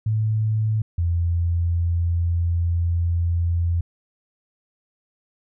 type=tone pair in turn; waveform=sine; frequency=108.9 / 85.37 Hz; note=A2 / F2; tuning=-17 / -39 cents; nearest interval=major third; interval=422 cents; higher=first; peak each=-18 dBFS; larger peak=neither; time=0.06-0.82 / 0.98-3.81 s; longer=second; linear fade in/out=5 ms; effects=none